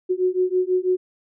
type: beating tone pair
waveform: sine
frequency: 364.2 / 370.3 Hz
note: F#4 / F#4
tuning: -27 / +1 cents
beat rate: 6.1 Hz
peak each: -21 / -21 dBFS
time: 0.09-0.97 s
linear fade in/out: 20 ms
effects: none